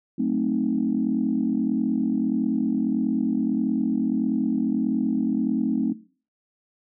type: chord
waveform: sine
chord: F# diminished seventh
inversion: none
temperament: equal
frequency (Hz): 185 / 220 / 261.6 / 311.1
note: F#3 / A3 / C4 / Eb4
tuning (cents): 0 / 0 / 0 / 0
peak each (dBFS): -30 / -25 / -24 / -28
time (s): 0.18-5.93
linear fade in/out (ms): 10
effects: noise-tail reverb RT60 0.4 s tail -18 dB re dry + tanh soft clip ceiling -11 dBFS